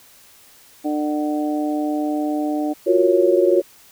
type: harmonic tone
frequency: 150 Hz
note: D3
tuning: 37 cents sharp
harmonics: 2 / 3 / 4 / 5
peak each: -20 / -34 / -28 / -28 dBFS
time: 0.84-2.74 s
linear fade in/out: 20 ms
type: chord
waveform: sine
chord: Gb major seventh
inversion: third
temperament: equal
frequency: 349.2 / 370 / 466.2 / 554.4 Hz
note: F4 / Gb4 / Bb4 / Db5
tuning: 0 / 0 / 0 / 0 cents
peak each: -17 / -17 / -22 / -18 dBFS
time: 2.86-3.62 s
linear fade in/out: 20 ms
effects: white hiss -49 dBFS RMS until 3.91 s